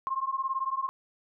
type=beating tone pair; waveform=sine; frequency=1058 / 1076 Hz; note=C6 / C6; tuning=+19 / +48 cents; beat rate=18 Hz; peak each=-31 dBFS; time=0.07-0.89 s; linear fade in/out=0 ms; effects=none